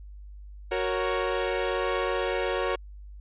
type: chord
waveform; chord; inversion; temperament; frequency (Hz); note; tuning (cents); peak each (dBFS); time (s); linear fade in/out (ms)
sawtooth; F# major; none; equal; 370 / 466.2 / 554.4; F#4 / A#4 / C#5; 0 / 0 / 0; -26; 0.71-2.76; 10
effects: added 50 Hz sine -41 dBFS peak until 3.2 s + resampled to 8000 Hz